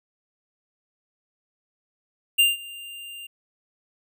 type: tone with ADSR envelope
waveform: square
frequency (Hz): 2794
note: F7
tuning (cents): 0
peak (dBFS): -14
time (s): 2.38-3.27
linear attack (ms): 16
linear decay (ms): 170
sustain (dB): -23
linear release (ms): 9
effects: none